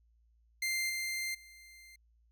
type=tone with level steps; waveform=sawtooth; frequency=2093 Hz; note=C7; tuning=in tune; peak=-28 / -31 / -50 dBFS; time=0.62-1.96 s; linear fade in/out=5 ms; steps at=0.89 / 1.34 s; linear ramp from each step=10 ms; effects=added 57 Hz sine -65 dBFS peak until 2.31 s